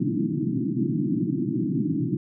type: band-pass noise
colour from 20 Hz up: white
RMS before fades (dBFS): -25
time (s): 0-2.17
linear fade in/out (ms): 5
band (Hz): 120 to 340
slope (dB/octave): 96
effects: none